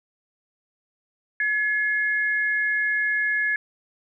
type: tone pair together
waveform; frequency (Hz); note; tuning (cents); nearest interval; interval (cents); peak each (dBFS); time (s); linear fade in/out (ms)
sine; 1700 / 2145; G#6 / C7; +40 / +42; major third; 402; -21 / -28; 1.4-3.56; 2
effects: none